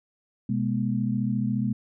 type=tone cluster; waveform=sine; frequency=126.3 / 208.7 / 243 Hz; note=B2 / G#3 / B3; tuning=+39 / +9 / -28 cents; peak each=-28 / -26 / -29 dBFS; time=0.49-1.73 s; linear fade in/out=5 ms; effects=none